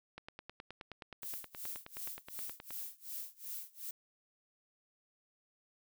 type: click train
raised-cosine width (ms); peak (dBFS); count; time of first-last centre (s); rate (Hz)
0.3; -30; 25; 0.18-2.706; 9.5
type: noise with tremolo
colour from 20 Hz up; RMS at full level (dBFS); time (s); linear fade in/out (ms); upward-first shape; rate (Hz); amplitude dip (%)
violet; -42; 1.22-3.91; 5; sine; 2.7; 95
effects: none